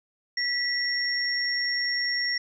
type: tone pair together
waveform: sine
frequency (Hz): 1955 / 5530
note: B6 / F8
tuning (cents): -18 / -18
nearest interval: octave + tritone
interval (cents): 1800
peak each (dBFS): -27 / -27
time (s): 0.37-2.38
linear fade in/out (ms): 5
effects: none